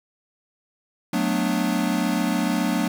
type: chord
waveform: square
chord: B minor seventh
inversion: second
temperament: equal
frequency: 185 / 220 / 246.9 / 293.7 Hz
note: F#3 / A3 / B3 / D4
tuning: 0 / 0 / 0 / 0 cents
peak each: -27 dBFS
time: 1.13-2.88 s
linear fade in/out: 5 ms
effects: 8-bit